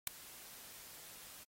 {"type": "noise with ADSR envelope", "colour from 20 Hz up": "white", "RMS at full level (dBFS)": -30, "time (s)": [0.07, 1.44], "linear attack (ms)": 3, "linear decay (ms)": 6, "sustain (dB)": -24, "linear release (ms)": 10, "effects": ["AAC 48 kbps"]}